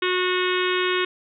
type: harmonic tone with a mistuned harmonic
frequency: 365.1 Hz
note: F#4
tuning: 23 cents flat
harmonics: 1 / 3 / 4 / 5 / 6 / 7 / 8 / 9 / 10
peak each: -23 / -28 / -29 / -30 / -31 / -31 / -32 / -33 / -33 dBFS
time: 0.02-1.05 s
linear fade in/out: 5 ms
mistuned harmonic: 10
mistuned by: +15 cents
effects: none